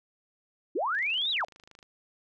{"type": "linear two-way sweep", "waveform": "sine", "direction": "up then down", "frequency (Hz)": [267.1, 3951, 466.1], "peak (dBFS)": -26, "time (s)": [0.75, 1.45], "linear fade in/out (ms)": 10, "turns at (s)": 1.31}
{"type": "click train", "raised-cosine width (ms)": 0.2, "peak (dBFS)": -34, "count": 24, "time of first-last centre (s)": [0.95, 1.828], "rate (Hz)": 26.2}
{"effects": []}